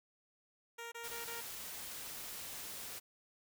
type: tone bursts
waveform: 10% pulse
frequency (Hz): 466.4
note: A#4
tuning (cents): +1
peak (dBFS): -36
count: 4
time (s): 0.78-1.412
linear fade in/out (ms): 10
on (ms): 140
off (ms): 24
type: noise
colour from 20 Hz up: white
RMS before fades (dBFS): -46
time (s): 1.03-3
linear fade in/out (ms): 20
effects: none